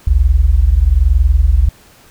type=tone pair together; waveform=sine; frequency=50.97 / 72 Hz; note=G#1 / D2; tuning=-32 / -34 cents; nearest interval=tritone; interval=598 cents; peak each=-10 dBFS; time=0.07-1.69 s; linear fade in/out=5 ms; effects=pink hiss -45 dBFS RMS until 2.1 s